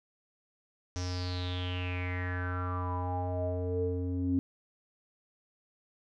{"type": "tone with low-pass filter sweep", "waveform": "square", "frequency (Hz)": 90.2, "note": "F#2", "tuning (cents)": -44, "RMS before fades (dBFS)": -33, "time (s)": [0.96, 4.39], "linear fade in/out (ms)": 0, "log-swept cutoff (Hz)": [5900, 270], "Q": 7.9, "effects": []}